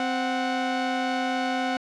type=tone pair together; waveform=sawtooth; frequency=260.3 / 737 Hz; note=C4 / F#5; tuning=-9 / -7 cents; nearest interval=octave + tritone; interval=1802 cents; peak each=-23 dBFS; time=0-1.77 s; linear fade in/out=2 ms; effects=low-pass 4000 Hz 12 dB/octave